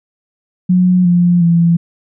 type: tone with pitch steps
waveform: sine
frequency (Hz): 181.6 / 175.31 / 169.24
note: F#3 / F3 / E3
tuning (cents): -32 / +7 / +46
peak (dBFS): -7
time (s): 0.69-1.77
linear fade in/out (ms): 10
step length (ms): 360
effects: none